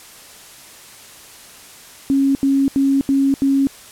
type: tone bursts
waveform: sine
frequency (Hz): 273.9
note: C#4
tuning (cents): -21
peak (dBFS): -12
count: 5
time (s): 2.1-3.67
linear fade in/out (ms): 0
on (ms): 250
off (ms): 80
effects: white hiss -41 dBFS RMS until 3.91 s + low-pass 12000 Hz 12 dB/octave